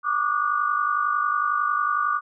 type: tone cluster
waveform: sine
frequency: 1156 / 1207 / 1455 Hz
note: D6 / D6 / F#6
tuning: -28 / +47 / -29 cents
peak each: -24 / -24 / -27 dBFS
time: 0.03-2.21 s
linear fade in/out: 50 ms
effects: none